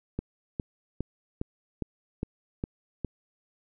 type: click train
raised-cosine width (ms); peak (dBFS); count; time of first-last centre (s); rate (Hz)
3; -17; 8; 0.19-3.047; 2.45
effects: none